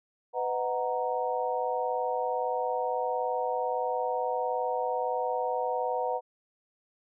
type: chord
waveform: sine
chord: B major seventh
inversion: none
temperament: equal with one note detuned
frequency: 500.8 / 622.3 / 740 / 932.3 Hz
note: B4 / D#5 / F#5 / A#5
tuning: +24 / 0 / 0 / 0 cents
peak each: -31 / -36 / -32 / -33 dBFS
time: 0.33-6.21 s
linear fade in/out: 50 ms
effects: none